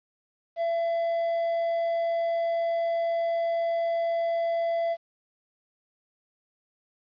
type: tone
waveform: triangle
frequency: 672 Hz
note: E5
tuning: 33 cents sharp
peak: -22 dBFS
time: 0.56-4.97 s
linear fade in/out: 50 ms
effects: resampled to 11025 Hz + 10-bit